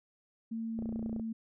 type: tone with pitch glide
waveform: sine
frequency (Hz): 226.1 to 224.4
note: A3 to A3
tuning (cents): +47 to +34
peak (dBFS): -34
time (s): 0.51-1.33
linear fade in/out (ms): 10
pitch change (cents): -13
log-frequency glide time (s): 0.61-1.05
type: click train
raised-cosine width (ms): 2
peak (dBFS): -29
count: 13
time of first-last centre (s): 0.79-1.197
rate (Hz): 29.5
effects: none